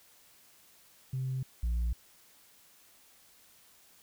sine tone pair in turn, 130.81 / 58.27 Hz, C3 / A#1, 0 / 0 cents, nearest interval octave + major second, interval 1400 cents, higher first, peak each -30 / -25 dBFS, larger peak second, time 1.13-1.43 / 1.63-1.93 s, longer neither, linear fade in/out 5 ms, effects tanh soft clip ceiling -27 dBFS + white hiss -61 dBFS RMS until 4.02 s

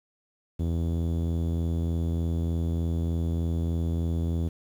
sawtooth tone with low-pass filter, 83.3 Hz, E2, 19 cents sharp, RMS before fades -27 dBFS, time 0.59-4.49 s, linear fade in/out 10 ms, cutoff 350 Hz, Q 0.82, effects 9-bit

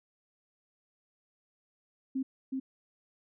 sine tone with echo, 264.8 Hz, C4, 21 cents sharp, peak -29 dBFS, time 2.15-2.23 s, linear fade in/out 10 ms, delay 370 ms, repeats 1, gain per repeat -2 dB, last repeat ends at 2.6 s, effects none

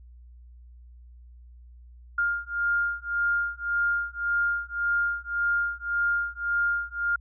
sine beating tone pair, 1406 / 1407.8 Hz, F6 / F6, +11 / +13 cents, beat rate 1.8 Hz, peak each -27 dBFS, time 2.18-7.16 s, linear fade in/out 5 ms, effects added 60 Hz sine -46 dBFS peak until 7.2 s

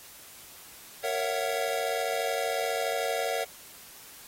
square chord, F# dominant seventh, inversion first, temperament just, 462.5 / 555 / 666 / 740 Hz, A#4 / C#5 / E5 / F#5, -14 / +2 / +18 / 0 cents, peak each -34 dBFS, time 1.03-3.45 s, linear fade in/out 20 ms, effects white hiss -49 dBFS RMS until 4.27 s + AAC 48 kbps

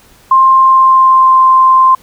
sine tone with pitch glide, 1056 to 1045.1 Hz, C6 to C6, +16 to -2 cents, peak -3 dBFS, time 0.31-1.95 s, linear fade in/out 5 ms, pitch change -18 cents, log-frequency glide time 0.57-1.4 s, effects pink hiss -44 dBFS RMS until 2.02 s

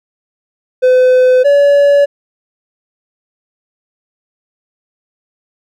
triangle tone pair in turn, 508 / 569.8 Hz, B4 / C#5, +49 / +48 cents, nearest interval major second, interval 199 cents, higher second, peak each -3 dBFS, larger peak neither, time 0.82-1.44 / 1.44-2.06 s, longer neither, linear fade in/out 20 ms, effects none

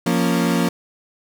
35% pulse chord, Bb minor, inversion second, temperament equal, 174.61 / 233.1 / 277.2 Hz, F3 / Bb3 / Db4, 0 / 0 / 0 cents, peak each -18 / -19 / -21 dBFS, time 0.06-0.69 s, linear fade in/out 5 ms, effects none

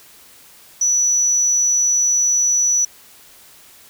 sine tone, 5920 Hz, F#8, in tune, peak -12 dBFS, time 0.81-2.85 s, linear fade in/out 5 ms, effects tanh soft clip ceiling -10 dBFS + white hiss -46 dBFS RMS until 3.89 s

